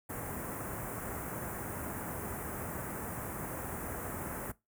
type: band-stop noise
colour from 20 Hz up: pink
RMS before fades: -39 dBFS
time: 0.09-4.52 s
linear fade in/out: 10 ms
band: 1800 to 8900 Hz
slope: 24 dB/octave
effects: noise-tail reverb RT60 0.2 s tail -20 dB re dry + high-pass 60 Hz 12 dB/octave